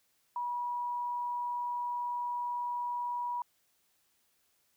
sine tone, 969 Hz, B5, 33 cents flat, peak -32 dBFS, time 0.36-3.42 s, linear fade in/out 2 ms, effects white hiss -73 dBFS RMS until 4.76 s

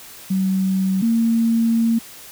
sine tone pair in turn, 190.1 / 228.8 Hz, F#3 / A#3, +47 / -32 cents, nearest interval minor third, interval 321 cents, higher second, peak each -16 / -14 dBFS, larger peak second, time 0.3-1.02 / 1.02-1.99 s, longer second, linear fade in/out 10 ms, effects white hiss -40 dBFS RMS until 2.31 s

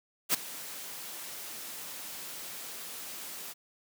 white noise with ADSR envelope, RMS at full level -24 dBFS, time 0.29-3.54 s, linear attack 49 ms, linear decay 11 ms, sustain -18 dB, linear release 27 ms, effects high-pass 150 Hz 12 dB/octave

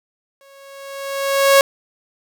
sawtooth tone with exponential growth, 551 Hz, C#5, 11 cents flat, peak -3 dBFS, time 0.41-1.61 s, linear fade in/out 1 ms, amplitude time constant 260 ms, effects none

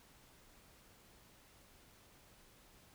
silence, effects pink hiss -64 dBFS RMS until 2.94 s

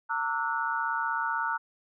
sine tone cluster, 911 / 1151 / 1321 / 1457 Hz, A#5 / D6 / E6 / F#6, -40 / -35 / +3 / -27 cents, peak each -31 / -37 / -33 / -31 dBFS, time 0.09-1.58 s, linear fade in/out 20 ms, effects none

